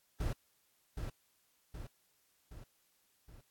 brown noise with echo, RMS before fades -35 dBFS, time 0.2-0.33 s, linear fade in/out 5 ms, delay 770 ms, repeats 4, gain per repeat -5 dB, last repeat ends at 3.41 s, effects white hiss -74 dBFS RMS until 3.5 s + AAC 64 kbps

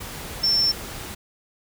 sine tone in noise, 5390 Hz, E8, 38 cents sharp, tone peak -17 dBFS, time 0.43-0.72 s, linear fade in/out 10 ms, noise pink, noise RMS -35 dBFS, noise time 0-1.15 s, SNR +15 dB, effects none

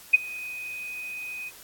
sine tone with ADSR envelope, 2500 Hz, D#7, 8 cents sharp, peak -9 dBFS, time 0.13-1.51 s, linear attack 14 ms, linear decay 19 ms, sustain -24 dB, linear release 35 ms, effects white hiss -48 dBFS RMS until 1.63 s + AAC 64 kbps

